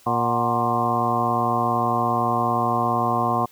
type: harmonic tone with a mistuned harmonic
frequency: 117.5 Hz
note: A#2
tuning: 14 cents sharp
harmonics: 1 / 2 / 3 / 4 / 5 / 6 / 7 / 8 / 9 / 10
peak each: -29 / -28 / -31 / -32 / -32 / -24 / -32 / -31 / -23 / -34 dBFS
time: 0.06-3.46 s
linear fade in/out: 10 ms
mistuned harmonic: 6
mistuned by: +64 cents
effects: white hiss -53 dBFS RMS until 3.51 s